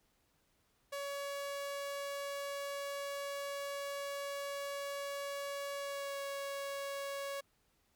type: tone with pitch glide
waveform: sawtooth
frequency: 563 to 557.5 Hz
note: C#5 to C#5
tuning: +27 to +10 cents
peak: -35 dBFS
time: 0.92-7.41 s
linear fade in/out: 10 ms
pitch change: -17 cents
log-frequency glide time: 5.79-6.19 s
effects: pink hiss -75 dBFS RMS until 7.95 s